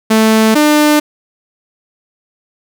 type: tone pair in turn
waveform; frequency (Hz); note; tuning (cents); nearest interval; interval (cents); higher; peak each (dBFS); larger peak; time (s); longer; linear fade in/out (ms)
sawtooth; 220 / 299.9; A3 / D4; 0 / +36; perfect fourth; 536; second; -3; neither; 0.1-0.55 / 0.55-1; neither; 10
effects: none